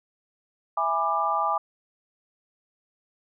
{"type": "chord", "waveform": "sine", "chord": "E dominant seventh", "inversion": "none", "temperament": "just", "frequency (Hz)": [659.3, 824.1, 988.9, 1186.7], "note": ["E5", "G#5", "B5", "D6"], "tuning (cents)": [0, -14, 2, 18], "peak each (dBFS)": [-31, -27, -30, -25], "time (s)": [0.77, 1.58], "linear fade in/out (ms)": 5, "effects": []}